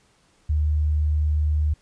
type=tone; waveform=sine; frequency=75.7 Hz; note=D#2; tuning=47 cents flat; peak=-18 dBFS; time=0.49-1.74 s; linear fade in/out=10 ms; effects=pink hiss -61 dBFS RMS until 1.81 s + resampled to 22050 Hz